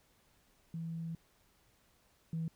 sine tone pair in turn, 164.81 / 162.82 Hz, E3 / E3, 0 / -21 cents, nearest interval unison, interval 21 cents, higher first, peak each -37 / -33 dBFS, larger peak second, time 0.74-1.15 / 2.33-2.48 s, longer first, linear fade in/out 2 ms, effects tanh soft clip ceiling -30 dBFS + pink hiss -70 dBFS RMS until 2.55 s

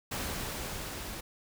pink noise with level ramp, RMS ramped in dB -35 to -41 dBFS, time 0.11-1.21 s, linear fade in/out 10 ms, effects none

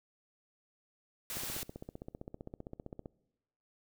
white noise, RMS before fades -40 dBFS, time 1.3-1.63 s, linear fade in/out 0 ms
click train, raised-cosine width 2 ms, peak -30 dBFS, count 27, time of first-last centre 1.37-3.058 s, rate 15.4 Hz
effects noise-tail reverb RT60 1.0 s tail -23 dB re dry

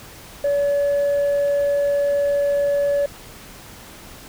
sine tone, 570 Hz, C#5, 48 cents sharp, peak -14 dBFS, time 0.44-3.06 s, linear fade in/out 5 ms, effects tanh soft clip ceiling -15 dBFS + pink hiss -41 dBFS RMS until 4.28 s

